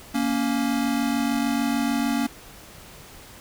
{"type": "tone pair together", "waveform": "square", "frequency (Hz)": [233.1, 279.8], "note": ["A#3", "C#4"], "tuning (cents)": [0, 16], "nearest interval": "minor third", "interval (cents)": 316, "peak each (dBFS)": -25, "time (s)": [0.14, 2.27], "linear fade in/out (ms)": 10, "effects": ["pink hiss -45 dBFS RMS until 3.4 s"]}